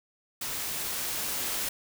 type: noise with level ramp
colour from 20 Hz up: white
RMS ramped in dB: -34 to -31 dBFS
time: 0.41-1.69 s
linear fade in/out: 5 ms
effects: none